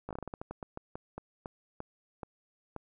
slowing click train, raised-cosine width 1 ms, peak -25 dBFS, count 18, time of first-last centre 0.09-2.763 s, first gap 17 ms, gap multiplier 1.24, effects none

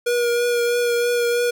square tone with vibrato, 478.9 Hz, A#4, 47 cents sharp, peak -18 dBFS, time 0.06-1.51 s, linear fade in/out 10 ms, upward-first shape triangle, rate 3.1 Hz, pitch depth 20 cents each way, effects none

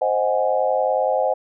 sine chord, Ab dominant seventh, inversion first, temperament equal, 523.3 / 622.3 / 740 / 830.6 Hz, C5 / Eb5 / Gb5 / Ab5, 0 / 0 / 0 / 0 cents, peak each -21 / -22 / -23 / -25 dBFS, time 0.01-1.34 s, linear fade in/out 10 ms, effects none

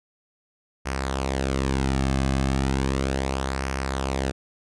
sawtooth tone with flanger, 66.9 Hz, C2, 39 cents sharp, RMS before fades -25 dBFS, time 0.85-4.32 s, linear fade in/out 20 ms, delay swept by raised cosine 0.26 to 2.16 ms, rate 0.35 Hz, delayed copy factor -0.55, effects resampled to 22050 Hz

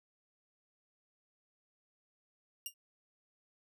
10% pulse tone with exponential decay, 2824 Hz, F7, 19 cents sharp, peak -26 dBFS, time 2.66-2.74 s, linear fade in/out 2 ms, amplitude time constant 16 ms, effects none

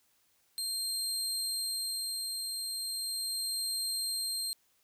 25% pulse tone with tremolo, 4186 Hz, C8, in tune, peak -27 dBFS, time 0.58-4.53 s, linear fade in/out 0 ms, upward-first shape sine, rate 0.38 Hz, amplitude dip 30%, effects white hiss -71 dBFS RMS until 4.83 s

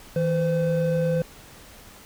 triangle tone pair together, 161.2 / 511.8 Hz, E3 / C5, -38 / -38 cents, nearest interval octave + minor sixth, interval 2000 cents, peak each -21 dBFS, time 0.16-1.22 s, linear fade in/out 2 ms, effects pink hiss -47 dBFS RMS until 2.05 s

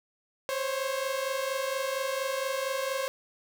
sawtooth tone pair together, 523.7 / 548 Hz, C5 / C#5, +1 / -20 cents, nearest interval minor second, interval 79 cents, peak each -28 / -28 dBFS, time 0.49-3.08 s, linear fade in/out 0 ms, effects none

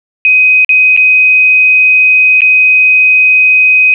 sine tone with dropouts, 2514 Hz, D#7, 17 cents sharp, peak -3 dBFS, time 0.25-3.94 s, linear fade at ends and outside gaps 1 ms, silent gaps 0.647-0.692 / 0.965-0.974 / 2.407-2.418 s, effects none

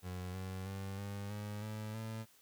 30% pulse tone with pitch steps, 91 / 94.1 / 97.31 / 100.62 / 104.05 / 107.59 / 111.26 Hz, F#2 / F#2 / G2 / G2 / G#2 / A2 / A2, -28 / +30 / -12 / +46 / +4 / -38 / +20 cents, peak -38 dBFS, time 0.02-2.26 s, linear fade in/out 50 ms, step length 320 ms, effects white hiss -66 dBFS RMS until 2.41 s

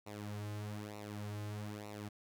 sawtooth tone with flanger, 104.4 Hz, G#2, 10 cents sharp, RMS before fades -44 dBFS, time 0.06-2.09 s, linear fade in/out 10 ms, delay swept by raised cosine 0.61 to 4.31 ms, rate 1.1 Hz, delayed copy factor -0.75, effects none

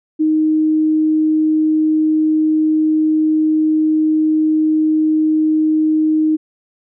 sine tone, 311.4 Hz, D#4, 2 cents sharp, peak -11 dBFS, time 0.19-6.37 s, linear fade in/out 20 ms, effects none

